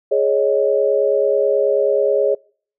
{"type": "chord", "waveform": "sine", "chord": "Ab suspended fourth", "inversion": "none", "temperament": "just", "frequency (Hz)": [415.3, 553.7, 623], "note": ["Ab4", "Db5", "Eb5"], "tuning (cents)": [0, -2, 2], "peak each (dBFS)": [-17, -16, -21], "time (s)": [0.11, 2.35], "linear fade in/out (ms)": 10, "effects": ["noise-tail reverb RT60 0.5 s tail -26 dB re dry"]}